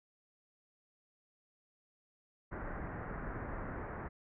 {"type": "low-pass noise", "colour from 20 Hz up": "pink", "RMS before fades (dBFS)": -42, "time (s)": [2.51, 4.09], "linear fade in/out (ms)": 20, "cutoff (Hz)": 1900, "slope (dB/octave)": 48, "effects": []}